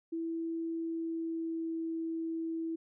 sine tone with pitch glide, 329.6 to 327.1 Hz, E4 to E4, 0 to -13 cents, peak -33 dBFS, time 0.12-2.76 s, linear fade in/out 10 ms, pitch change -13 cents, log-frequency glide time 0.73-1.79 s, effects none

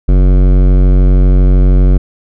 sine tone with hard clipping, 46.38 Hz, F#1, 5 cents sharp, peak -6 dBFS, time 0.08-1.98 s, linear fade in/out 10 ms, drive 16 dB, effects none

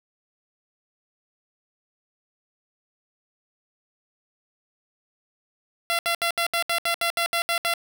10% pulse tone bursts, 682 Hz, F5, 41 cents flat, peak -13 dBFS, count 12, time 5.9-7.738 s, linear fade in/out 0 ms, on 89 ms, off 70 ms, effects none

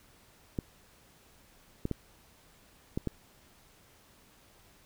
clicks, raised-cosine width 3 ms, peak -18 dBFS, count 5, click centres 0.588 / 1.854 / 1.913 / 2.975 / 3.073 s, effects pink hiss -61 dBFS RMS until 4.85 s

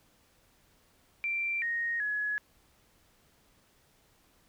sine tone with pitch steps, 2355 / 1865 / 1689 Hz, D7 / A#6 / G#6, +4 / 0 / +29 cents, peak -29 dBFS, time 1.24-2.38 s, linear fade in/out 0 ms, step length 380 ms, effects pink hiss -66 dBFS RMS until 4.48 s

